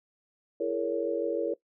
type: chord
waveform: sine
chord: A# half-diminished seventh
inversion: second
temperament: just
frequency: 335.6 / 419.5 / 466.2 / 559.4 Hz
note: E4 / G#4 / A#4 / C#5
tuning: +31 / +17 / 0 / +16 cents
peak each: -33 / -34 / -30 / -32 dBFS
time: 0.6-1.54 s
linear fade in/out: 5 ms
effects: noise-tail reverb RT60 0.1 s tail -19 dB re dry